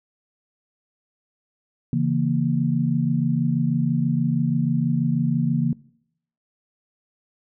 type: chord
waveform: sine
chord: A# diminished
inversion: first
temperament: equal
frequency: 138.59 / 164.81 / 233.1 Hz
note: C#3 / E3 / A#3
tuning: 0 / 0 / 0 cents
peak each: -23 dBFS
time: 1.93-5.73 s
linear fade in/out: 2 ms
effects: noise-tail reverb RT60 0.7 s tail -22 dB re dry